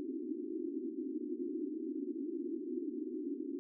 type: band-pass noise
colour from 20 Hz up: white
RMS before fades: -40 dBFS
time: 0-3.59 s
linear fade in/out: 0 ms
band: 250 to 370 Hz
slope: 96 dB/octave
effects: none